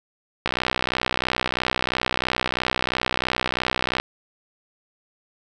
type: click train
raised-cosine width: 0.3 ms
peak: -5 dBFS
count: 224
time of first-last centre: 0.46-4 s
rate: 63 Hz
effects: none